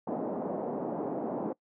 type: band-pass noise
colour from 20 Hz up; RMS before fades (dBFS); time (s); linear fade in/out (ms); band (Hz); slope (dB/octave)
pink; -34; 0.07-1.53; 5; 210 to 780; 24
effects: noise-tail reverb RT60 0.1 s tail -22 dB re dry